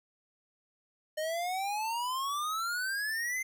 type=exponential sweep; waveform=square; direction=up; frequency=609 to 2093 Hz; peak=-32 dBFS; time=1.17-3.43 s; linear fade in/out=10 ms; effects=none